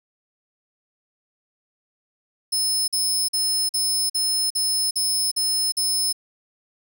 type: tone bursts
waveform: 25% pulse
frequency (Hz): 5220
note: E8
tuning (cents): -18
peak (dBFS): -15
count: 9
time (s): 2.52-6.128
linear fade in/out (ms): 10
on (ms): 360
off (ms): 46
effects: none